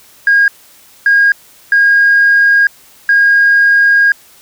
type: tone bursts at uneven times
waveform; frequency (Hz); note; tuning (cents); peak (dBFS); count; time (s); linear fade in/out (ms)
sine; 1629; G#6; -34; -4; 4; 0.27-0.48 / 1.06-1.32 / 1.72-2.67 / 3.09-4.12; 2
effects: tanh soft clip ceiling -1 dBFS + white hiss -43 dBFS RMS until 4.41 s